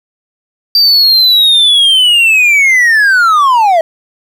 triangle linear sweep, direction down, 4699 to 629 Hz, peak -3 dBFS, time 0.75-3.81 s, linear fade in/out 2 ms, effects 7-bit

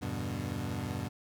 25% pulse chord, E minor seventh, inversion none, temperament equal, 82.41 / 98 / 123.47 / 146.83 Hz, E2 / G2 / B2 / D3, 0 / 0 / 0 / 0 cents, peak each -39 / -34 / -35 / -39 dBFS, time 0.01-1.09 s, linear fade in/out 20 ms, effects none

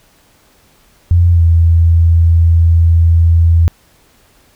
sine tone with pitch glide, 86.6 to 83.41 Hz, F2 to E2, -14 to +21 cents, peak -5 dBFS, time 1.11-3.68 s, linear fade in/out 0 ms, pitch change -65 cents, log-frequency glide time 1.31-1.42 s, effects pink hiss -50 dBFS RMS until 4.55 s

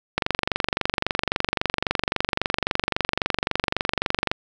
click train, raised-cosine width 0.3 ms, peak -4 dBFS, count 99, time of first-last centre 0.18-4.315 s, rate 23.7 Hz, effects none

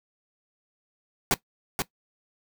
pink noise with echo, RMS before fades -22 dBFS, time 1.31-1.34 s, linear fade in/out 0 ms, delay 480 ms, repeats 1, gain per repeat -5 dB, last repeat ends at 1.82 s, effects noise-tail reverb RT60 0.1 s tail -18 dB re dry

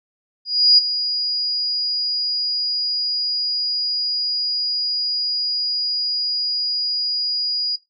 sine tone with ADSR envelope, 4887 Hz, D#8, 32 cents flat, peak -8 dBFS, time 0.45-7.76 s, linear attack 330 ms, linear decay 13 ms, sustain -12 dB, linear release 7 ms, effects noise-tail reverb RT60 0.2 s tail -17 dB re dry

